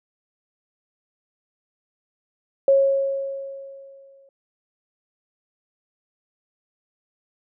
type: tone with exponential decay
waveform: sine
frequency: 547 Hz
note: C#5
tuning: 23 cents flat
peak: -11 dBFS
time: 2.68-4.29 s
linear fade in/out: 2 ms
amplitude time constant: 350 ms
effects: none